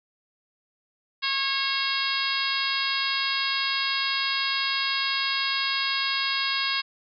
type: harmonic tone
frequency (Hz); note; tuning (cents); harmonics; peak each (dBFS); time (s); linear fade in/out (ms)
546; C#5; -26; 2 / 3 / 4 / 5 / 6 / 7 / 8 / 9; -32 / -32 / -32 / -32 / -32 / -32 / -32 / -32; 1.22-6.82; 20
effects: none